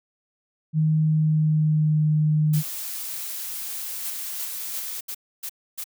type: tone with pitch glide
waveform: sine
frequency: 156.1 to 153.15 Hz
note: D#3 to D#3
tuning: +6 to -27 cents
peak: -17 dBFS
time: 0.73-2.63 s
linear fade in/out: 50 ms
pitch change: -33 cents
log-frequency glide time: 0.99-2.07 s
type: noise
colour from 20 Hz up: blue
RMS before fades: -32 dBFS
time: 2.53-5.01 s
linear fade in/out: 10 ms
type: noise bursts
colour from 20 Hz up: blue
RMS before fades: -32 dBFS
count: 6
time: 4.04-5.842 s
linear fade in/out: 10 ms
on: 67 ms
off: 280 ms
effects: none